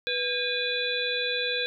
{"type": "harmonic tone with a mistuned harmonic", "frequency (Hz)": 493.9, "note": "B4", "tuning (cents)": 0, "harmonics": [1, 3, 5, 7, 8], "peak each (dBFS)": [-32, -32, -32, -32, -32], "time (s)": [0.07, 1.66], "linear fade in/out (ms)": 0, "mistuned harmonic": 3, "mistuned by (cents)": 150, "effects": []}